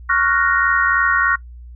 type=chord; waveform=sine; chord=Gb major seventh; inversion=second; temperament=equal; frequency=1108.7 / 1396.9 / 1480 / 1864.7 Hz; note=Db6 / F6 / Gb6 / Bb6; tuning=0 / 0 / 0 / 0 cents; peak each=-19 dBFS; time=0.09-1.36 s; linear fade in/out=10 ms; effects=noise-tail reverb RT60 0.1 s tail -20 dB re dry + added 60 Hz sine -34 dBFS peak until 1.75 s